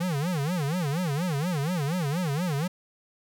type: tone with vibrato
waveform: square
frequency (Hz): 160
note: D#3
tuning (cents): +49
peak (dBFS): -26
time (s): 0-2.68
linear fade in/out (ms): 10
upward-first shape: sine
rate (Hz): 4.2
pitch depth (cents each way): 260
effects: none